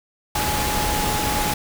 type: tone in noise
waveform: sine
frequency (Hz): 840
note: G#5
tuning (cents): +19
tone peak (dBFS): -25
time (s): 0.35-1.54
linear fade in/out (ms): 5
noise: pink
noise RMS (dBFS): -23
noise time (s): 0.35-1.54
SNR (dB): -5
effects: none